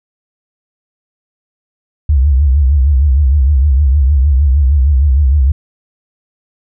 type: tone with vibrato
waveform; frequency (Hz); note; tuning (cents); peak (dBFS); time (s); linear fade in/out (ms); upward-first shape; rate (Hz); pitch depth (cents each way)
sine; 69.3; C#2; 0; -6; 2.09-5.52; 5; triangle; 6.5; 190
effects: none